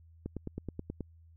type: click train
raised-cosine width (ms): 3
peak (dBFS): -24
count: 8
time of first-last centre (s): 0.26-1.007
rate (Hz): 9.37
effects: added 82 Hz sine -55 dBFS peak until 1.36 s